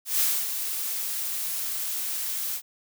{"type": "noise with ADSR envelope", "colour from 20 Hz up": "blue", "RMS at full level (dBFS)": -22, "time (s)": [0.05, 2.62], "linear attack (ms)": 150, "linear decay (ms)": 250, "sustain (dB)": -8, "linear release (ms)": 69, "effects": []}